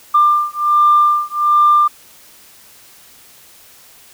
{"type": "beating tone pair", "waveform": "sine", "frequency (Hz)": [1192, 1193.3], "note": ["D6", "D6"], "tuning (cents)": [25, 27], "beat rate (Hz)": 1.3, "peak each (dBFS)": -12, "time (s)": [0.14, 1.88], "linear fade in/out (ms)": 10, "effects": ["tanh soft clip ceiling -2 dBFS", "white hiss -44 dBFS RMS until 4.13 s"]}